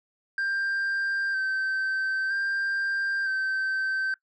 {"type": "tone with vibrato", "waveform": "sine", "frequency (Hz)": 1568, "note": "G6", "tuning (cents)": 0, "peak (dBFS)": -22, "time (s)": [0.38, 4.14], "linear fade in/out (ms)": 2, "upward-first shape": "square", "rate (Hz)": 0.52, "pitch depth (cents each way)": 21, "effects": ["noise-tail reverb RT60 0.1 s tail -22 dB re dry", "tanh soft clip ceiling -24 dBFS"]}